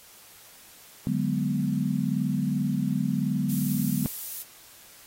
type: chord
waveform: sine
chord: G# half-diminished seventh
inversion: second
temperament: equal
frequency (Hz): 146.83 / 185 / 207.7 / 246.9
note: D3 / F#3 / G#3 / B3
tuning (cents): 0 / 0 / 0 / 0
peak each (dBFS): -29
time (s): 1.07-4.06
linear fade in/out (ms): 0
type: noise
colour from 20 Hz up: violet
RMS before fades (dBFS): -34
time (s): 3.49-4.43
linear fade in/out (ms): 10
effects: white hiss -51 dBFS RMS until 5.06 s + AAC 48 kbps